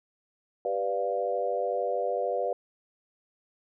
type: chord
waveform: sine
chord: G dominant seventh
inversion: none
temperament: equal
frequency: 392 / 493.9 / 587.3 / 698.5 Hz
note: G4 / B4 / D5 / F5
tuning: 0 / 0 / 0 / 0 cents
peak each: -35 / -30 / -31 / -32 dBFS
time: 0.65-2.53 s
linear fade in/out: 2 ms
effects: none